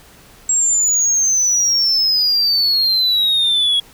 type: exponential sweep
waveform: sine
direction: down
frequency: 7630 to 3322 Hz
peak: -10 dBFS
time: 0.49-3.8 s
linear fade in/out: 5 ms
effects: tanh soft clip ceiling -11 dBFS + pink hiss -45 dBFS RMS until 3.93 s